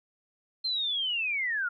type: linear sweep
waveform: sine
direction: down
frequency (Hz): 4186 to 1375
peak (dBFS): -27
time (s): 0.64-1.69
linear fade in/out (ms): 10
effects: none